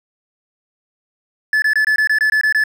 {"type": "tone bursts", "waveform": "triangle", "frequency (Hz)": 1730, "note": "A6", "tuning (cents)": -30, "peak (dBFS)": -10, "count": 10, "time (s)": [1.53, 2.638], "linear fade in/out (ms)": 2, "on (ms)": 91, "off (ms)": 22, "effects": ["8-bit"]}